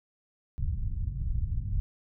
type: low-pass noise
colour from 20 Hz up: pink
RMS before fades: -30 dBFS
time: 0.58-1.8 s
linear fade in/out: 0 ms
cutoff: 120 Hz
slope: 24 dB/octave
effects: none